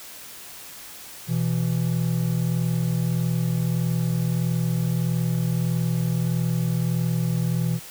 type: tone pair together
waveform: triangle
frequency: 124.21 / 165.8 Hz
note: B2 / E3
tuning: +10 / +10 cents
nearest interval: perfect fourth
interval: 500 cents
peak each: -22 / -21 dBFS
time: 1.27-7.8 s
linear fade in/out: 50 ms
effects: white hiss -41 dBFS RMS until 7.9 s